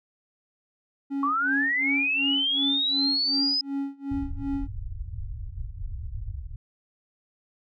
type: tone with tremolo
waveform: triangle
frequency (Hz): 277.2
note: C#4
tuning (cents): 0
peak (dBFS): -23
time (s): 1.1-4.68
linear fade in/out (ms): 20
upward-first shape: sine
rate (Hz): 2.7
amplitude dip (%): 95
type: linear sweep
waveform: sine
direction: up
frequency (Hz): 1100 to 5090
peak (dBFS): -22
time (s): 1.23-3.61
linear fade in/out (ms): 2
type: low-pass noise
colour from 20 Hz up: pink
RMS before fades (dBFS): -34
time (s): 4.11-6.56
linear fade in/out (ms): 5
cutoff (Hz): 110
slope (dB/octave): 48
effects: none